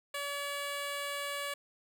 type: tone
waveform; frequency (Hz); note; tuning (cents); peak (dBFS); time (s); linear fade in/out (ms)
10% pulse; 570; C#5; +48; -27; 0.14-1.54; 5
effects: none